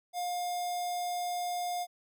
square tone with notch filter, 710 Hz, F5, 28 cents sharp, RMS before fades -34 dBFS, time 0.13-1.87 s, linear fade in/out 50 ms, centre 1700 Hz, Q 0.69, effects none

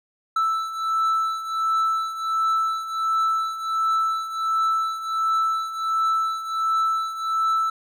triangle beating tone pair, 1318.5 / 1319.9 Hz, E6 / E6, 0 / +2 cents, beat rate 1.4 Hz, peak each -25 / -20 dBFS, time 0.36-7.7 s, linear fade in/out 5 ms, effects none

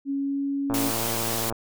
sine tone with pitch glide, 277.2 to 278.8 Hz, C#4 to C#4, 0 to +10 cents, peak -24 dBFS, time 0.05-0.92 s, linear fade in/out 50 ms, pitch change +10 cents, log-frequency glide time 0.2-0.4 s
click train, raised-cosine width 1 ms, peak -17 dBFS, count 95, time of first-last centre 0.7-1.525 s, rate 114 Hz
white noise, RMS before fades -29 dBFS, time 0.74-1.5 s, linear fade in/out 0 ms
effects none

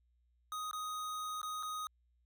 square tone with dropouts, 1249 Hz, D#6, 6 cents sharp, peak -39 dBFS, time 0.52-1.87 s, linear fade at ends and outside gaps 1 ms, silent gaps 0.712-0.731 / 1.416-1.43 / 1.627-1.631 s, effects added 60 Hz sine -70 dBFS peak until 2.25 s

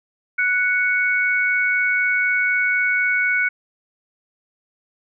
sine tone pair together, 1480 / 2224 Hz, F#6 / C#7, 0 / +5 cents, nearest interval perfect fifth, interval 705 cents, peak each -19 dBFS, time 0.38-3.49 s, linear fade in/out 10 ms, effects none

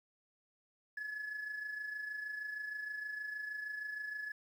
sine tone with amplitude modulation, 1705 Hz, G#6, 45 cents sharp, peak -35 dBFS, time 0.97-4.32 s, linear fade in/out 5 ms, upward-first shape sine, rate 26.4 Hz, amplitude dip 60%, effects tanh soft clip ceiling -36 dBFS + 11-bit

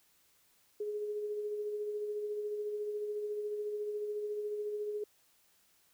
sine tone with tremolo, 418.5 Hz, G#4, 13 cents sharp, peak -33 dBFS, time 0.8-5.04 s, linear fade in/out 5 ms, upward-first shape sine, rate 14 Hz, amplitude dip 35%, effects white hiss -69 dBFS RMS until 5.93 s

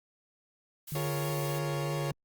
blue noise, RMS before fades -43 dBFS, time 0.87-1.59 s, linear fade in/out 10 ms
sine tone with vibrato, 146.83 Hz, D3, in tune, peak -32 dBFS, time 0.92-2.12 s, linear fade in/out 2 ms, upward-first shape triangle, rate 3.2 Hz, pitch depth 32 cents each way
30% pulse chord, Bb minor seventh, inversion second, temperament equal, 349.2 / 415.3 / 466.2 / 554.4 Hz, F4 / Ab4 / Bb4 / Db5, 0 / 0 / 0 / 0 cents, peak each -36 / -38 / -39 / -35 dBFS, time 0.95-2.11 s, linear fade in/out 2 ms
effects Opus 48 kbps

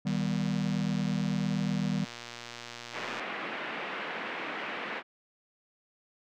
triangle chord, Eb augmented, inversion none, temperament just, 155.56 / 194.45 / 243.1 Hz, Eb3 / G3 / B3, 0 / -14 / -27 cents, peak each -30 / -28 / -33 dBFS, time 0.05-2.05 s, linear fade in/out 10 ms
click train, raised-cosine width 0.2 ms, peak -24 dBFS, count 373, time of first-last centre 0.07-3.196 s, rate 119 Hz
white band-pass noise, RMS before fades -37 dBFS, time 2.92-5.03 s, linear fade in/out 50 ms, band 190 to 2500 Hz, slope 24 dB/octave
effects none

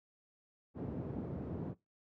pink band-pass noise, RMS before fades -41 dBFS, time 0.74-1.75 s, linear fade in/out 50 ms, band 100 to 370 Hz, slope 12 dB/octave, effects noise-tail reverb RT60 0.2 s tail -21 dB re dry + high-pass 60 Hz 12 dB/octave

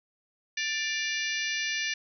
harmonic tone with a mistuned harmonic, 589 Hz, D5, 5 cents sharp, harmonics 3 / 4 / 5 / 6 / 7 / 8 / 9 / 10, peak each -33 / -33 / -37 / -39 / -41 / -40 / -43 / -38 dBFS, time 0.57-1.94 s, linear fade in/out 5 ms, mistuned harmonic 5, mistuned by -61 cents, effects none

